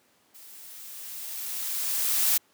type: noise with level ramp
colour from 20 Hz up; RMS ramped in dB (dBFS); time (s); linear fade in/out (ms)
blue; -49 to -22; 0.34-2.38; 10
effects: pink hiss -64 dBFS RMS until 2.53 s + high-pass 200 Hz 12 dB/octave